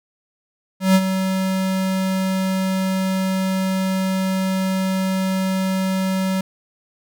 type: tone with ADSR envelope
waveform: square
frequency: 189.4 Hz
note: F#3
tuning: 41 cents sharp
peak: -10 dBFS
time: 0.8-6.41 s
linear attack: 150 ms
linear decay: 50 ms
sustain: -9 dB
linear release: 4 ms
effects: none